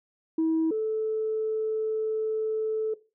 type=tone pair in turn; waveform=sine; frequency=322.1 / 437.2 Hz; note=E4 / A4; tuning=-40 / -11 cents; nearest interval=perfect fourth; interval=529 cents; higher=second; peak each=-20 / -24 dBFS; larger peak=first; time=0.38-0.71 / 0.71-2.94 s; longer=second; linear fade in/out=5 ms; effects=noise-tail reverb RT60 0.3 s tail -18 dB re dry + tanh soft clip ceiling -19 dBFS